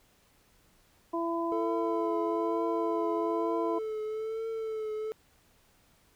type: harmonic tone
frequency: 335.7 Hz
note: E4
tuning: 32 cents sharp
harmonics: 1 / 2 / 3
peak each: -31 / -35 / -34 dBFS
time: 1.13-3.79 s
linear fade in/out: 10 ms
type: tone with vibrato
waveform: triangle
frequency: 440 Hz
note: A4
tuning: in tune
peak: -30 dBFS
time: 1.52-5.12 s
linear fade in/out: 0 ms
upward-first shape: triangle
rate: 1.1 Hz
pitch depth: 45 cents each way
effects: pink hiss -65 dBFS RMS until 6.15 s